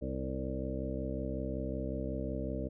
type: harmonic tone with a mistuned harmonic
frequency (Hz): 65.41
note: C2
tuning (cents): 0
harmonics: 1 / 2 / 3 / 4 / 5 / 7 / 8 / 9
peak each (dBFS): -39 / -42 / -42 / -41 / -43 / -43 / -47 / -43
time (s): 0.01-2.69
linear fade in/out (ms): 20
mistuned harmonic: 8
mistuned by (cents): +21
effects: none